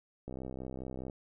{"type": "click train", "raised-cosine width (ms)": 2, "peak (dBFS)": -28, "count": 54, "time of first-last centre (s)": [0.28, 1.098], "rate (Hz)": 64.8, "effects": []}